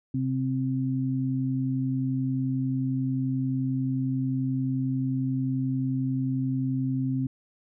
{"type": "tone pair together", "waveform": "sine", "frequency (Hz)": [131.3, 262.6], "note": ["C3", "C4"], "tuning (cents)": [6, 6], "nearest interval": "octave", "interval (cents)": 1200, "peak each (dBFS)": -27, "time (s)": [0.14, 7.27], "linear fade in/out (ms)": 5, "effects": []}